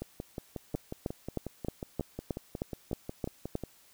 two click trains, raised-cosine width 2 ms, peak -18 / -23 dBFS, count 10 / 21, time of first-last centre 0.75-3.554 / 0.02-3.637 s, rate 3.21 / 5.53 Hz, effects white hiss -61 dBFS RMS until 3.93 s

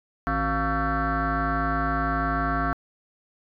sine tone with frequency modulation, 698.5 Hz, F5, in tune, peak -21 dBFS, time 0.27-2.73 s, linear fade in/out 0 ms, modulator 214 Hz, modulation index 4, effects tanh soft clip ceiling -17 dBFS

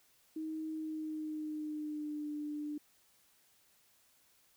sine tone with pitch glide, 315.1 to 297.4 Hz, D#4 to D4, +22 to +22 cents, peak -37 dBFS, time 0.36-2.78 s, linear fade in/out 5 ms, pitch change -100 cents, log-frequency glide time 0.71-2.3 s, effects white hiss -69 dBFS RMS until 4.56 s

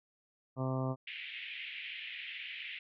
harmonic tone, 130.81 Hz, C3, in tune, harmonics 1 / 2 / 3 / 4 / 5 / 6 / 7 / 8 / 9, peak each -34 / -38 / -44 / -43 / -42 / -49 / -48 / -47 / -47 dBFS, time 0.56-0.96 s, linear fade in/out 50 ms
pink band-pass noise, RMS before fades -44 dBFS, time 1.07-2.79 s, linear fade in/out 5 ms, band 2000 to 3200 Hz, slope 48 dB/octave
effects none

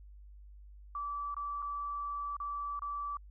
sine tone with dropouts, 1157 Hz, D6, 26 cents flat, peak -35 dBFS, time 0.95-3.17 s, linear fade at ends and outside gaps 2 ms, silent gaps 1.344-1.366 / 1.621-1.625 / 2.367-2.401 / 2.793-2.82 s, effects added 50 Hz sine -50 dBFS peak until 3.3 s

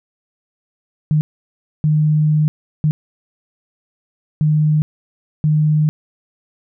sine tone bursts at uneven times, 152.7 Hz, D#3, 32 cents flat, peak -11 dBFS, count 5, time 1.11-1.21 / 1.84-2.48 / 2.84-2.91 / 4.41-4.82 / 5.44-5.89 s, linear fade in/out 0 ms, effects none

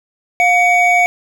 triangle tone pair together, 710 / 2254 Hz, F5 / C#7, +28 / +28 cents, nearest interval octave + minor sixth, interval 2000 cents, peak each -10 dBFS, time 0.4-1.06 s, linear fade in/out 0 ms, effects none

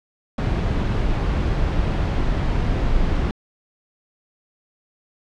brown noise, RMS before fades -20 dBFS, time 0.38-3.31 s, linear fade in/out 2 ms, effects low-pass 4000 Hz 12 dB/octave

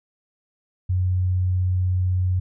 sine tone, 91.6 Hz, F#2, 17 cents flat, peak -18 dBFS, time 0.89-2.4 s, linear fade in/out 10 ms, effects none

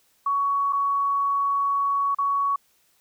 sine tone with dropouts, 1120 Hz, C#6, 18 cents sharp, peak -20 dBFS, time 0.26-2.56 s, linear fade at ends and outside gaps 5 ms, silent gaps 0.726-0.73 / 2.148-2.185 s, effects white hiss -64 dBFS RMS until 3 s

